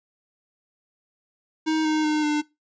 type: tone with pitch steps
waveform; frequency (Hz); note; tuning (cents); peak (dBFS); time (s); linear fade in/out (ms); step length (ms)
square; 314.9 / 309.8 / 304.9 / 300; D#4 / D#4 / D#4 / D4; +21 / -7 / -35 / +37; -21; 1.66-2.42; 20; 190
effects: noise-tail reverb RT60 0.2 s tail -20 dB re dry + resampled to 16000 Hz